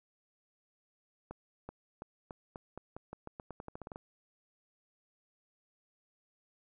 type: accelerating click train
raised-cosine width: 1 ms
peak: -29 dBFS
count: 18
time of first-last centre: 1.31-3.959 s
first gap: 380 ms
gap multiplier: 0.87
effects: none